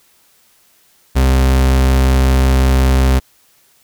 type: tone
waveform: 40% pulse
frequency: 65.41 Hz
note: C2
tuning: in tune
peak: -8 dBFS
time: 1.15-3.2 s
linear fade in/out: 20 ms
effects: white hiss -53 dBFS RMS until 3.83 s